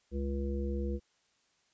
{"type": "harmonic tone", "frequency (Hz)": 69.2, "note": "C#2", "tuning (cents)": -2, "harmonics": [1, 3, 5, 7], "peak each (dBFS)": [-33, -38, -40, -41], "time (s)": [0.11, 1], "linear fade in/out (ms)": 50, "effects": ["white hiss -72 dBFS RMS until 1.73 s", "resampled to 16000 Hz"]}